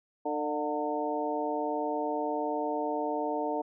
harmonic tone with a mistuned harmonic, 150 Hz, D3, 37 cents sharp, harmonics 2 / 3 / 4 / 5 / 6, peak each -35 / -35 / -35 / -35 / -35 dBFS, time 0.25-3.62 s, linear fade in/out 10 ms, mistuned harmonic 5, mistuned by -50 cents, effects none

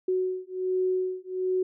sine beating tone pair, 370 / 371.3 Hz, F#4 / F#4, 0 / +6 cents, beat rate 1.3 Hz, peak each -28 dBFS, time 0.08-1.63 s, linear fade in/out 5 ms, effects none

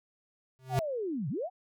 square tone with exponential growth, 130.4 Hz, C3, 5 cents flat, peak -23 dBFS, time 0.59-0.79 s, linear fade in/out 0 ms, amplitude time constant 43 ms
sine linear two-way sweep, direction down then up, 784 to 120.7 to 784 Hz, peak -31 dBFS, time 0.69-1.5 s, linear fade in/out 50 ms, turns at 1.29 s
effects none

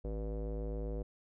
square tone with low-pass filter, 53.7 Hz, A1, 41 cents flat, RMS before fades -38 dBFS, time 0.04-1.03 s, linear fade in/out 10 ms, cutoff 500 Hz, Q 3.7, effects none

